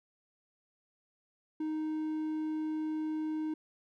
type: tone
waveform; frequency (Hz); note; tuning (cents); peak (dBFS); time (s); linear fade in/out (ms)
triangle; 311.1; D#4; 0; -30; 1.6-3.54; 5
effects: none